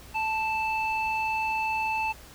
square tone with low-pass filter, 880 Hz, A5, in tune, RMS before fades -28 dBFS, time 0.14-2.13 s, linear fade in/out 20 ms, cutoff 2500 Hz, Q 2.9, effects added 61 Hz sine -51 dBFS peak until 2.34 s + pink hiss -49 dBFS RMS until 2.34 s

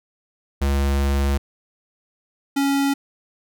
square tone pair in turn, 69.5 / 278 Hz, C#2 / C#4, +5 / +5 cents, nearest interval 2 octaves, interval 2400 cents, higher second, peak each -18 dBFS, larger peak neither, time 0.61-1.38 / 2.56-2.94 s, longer first, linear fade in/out 10 ms, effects none

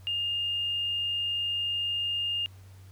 triangle tone with tanh clipping, 2823 Hz, F7, 18 cents sharp, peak -27 dBFS, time 0.07-2.46 s, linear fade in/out 0 ms, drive 3 dB, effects added 95 Hz sine -47 dBFS peak until 2.91 s + pink hiss -60 dBFS RMS until 2.91 s

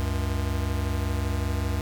square tone pair together, 69.38 / 94.6 Hz, C#2 / F#2, +2 / +39 cents, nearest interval perfect fourth, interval 537 cents, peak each -28 dBFS, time 0-1.81 s, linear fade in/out 0 ms, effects 9-bit

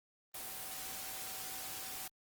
sine tone in noise, 763 Hz, G5, 47 cents flat, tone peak -55 dBFS, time 0.34-2.08 s, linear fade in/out 5 ms, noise white, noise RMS -44 dBFS, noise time 0.34-2.08 s, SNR -14 dB, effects Opus 24 kbps

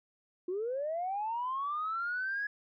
sine linear sweep, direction up, 347 to 1686 Hz, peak -31 dBFS, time 0.48-2.47 s, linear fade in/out 5 ms, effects tanh soft clip ceiling -27 dBFS

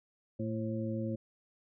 harmonic tone with a mistuned harmonic, 112 Hz, A2, 31 cents sharp, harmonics 1 / 2 / 3 / 5, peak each -37 / -36 / -40 / -41 dBFS, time 0.39-1.16 s, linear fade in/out 10 ms, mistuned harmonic 5, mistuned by -66 cents, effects none

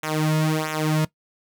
sawtooth tone with flanger, 155.56 Hz, D#3, in tune, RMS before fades -22 dBFS, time 0.03-1.05 s, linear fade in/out 5 ms, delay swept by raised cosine 0.21 to 2.61 ms, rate 1.5 Hz, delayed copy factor -0.9, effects noise-tail reverb RT60 0.1 s tail -19 dB re dry

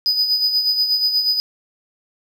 triangle tone with tremolo, 4978 Hz, D#8, in tune, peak -12 dBFS, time 0.06-1.4 s, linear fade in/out 0 ms, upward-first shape sine, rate 8.3 Hz, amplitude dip 55%, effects none

